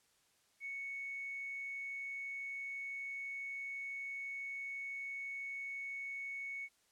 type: tone with tanh clipping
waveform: triangle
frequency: 2217 Hz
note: C#7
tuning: in tune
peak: -40 dBFS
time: 0.6-6.69 s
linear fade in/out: 50 ms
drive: 1 dB
effects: white hiss -73 dBFS RMS until 6.91 s + low-pass 10000 Hz 12 dB/octave